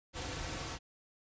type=noise with comb filter; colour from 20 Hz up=pink; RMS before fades=-40 dBFS; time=0.13-0.79 s; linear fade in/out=50 ms; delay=4.9 ms; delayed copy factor=-0.55; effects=resampled to 16000 Hz